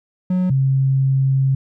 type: tone pair in turn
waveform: triangle / sine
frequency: 182.9 / 134.45 Hz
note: F#3 / C3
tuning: -20 / +47 cents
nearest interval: perfect fourth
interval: 533 cents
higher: first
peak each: -13 dBFS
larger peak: neither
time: 0.3-0.5 / 0.5-1.55 s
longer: second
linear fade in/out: 5 ms
effects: none